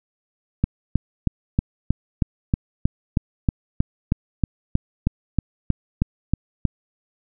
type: click train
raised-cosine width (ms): 5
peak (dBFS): -5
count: 20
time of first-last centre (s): 0.64-6.653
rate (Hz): 3.16
effects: none